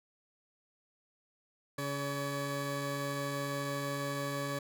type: tone pair together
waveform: 20% pulse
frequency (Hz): 140.4 / 567.6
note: C#3 / C#5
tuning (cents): +22 / +41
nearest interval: 2 octaves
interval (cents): 2419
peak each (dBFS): -32 / -32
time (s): 1.78-4.59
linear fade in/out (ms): 5
effects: none